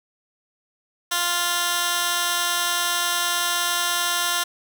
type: tone with high-pass filter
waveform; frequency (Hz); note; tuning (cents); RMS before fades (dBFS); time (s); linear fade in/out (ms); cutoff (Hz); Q
15% pulse; 349.2; F4; 0; -23; 1.11-4.44; 10; 1600; 0.53
effects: none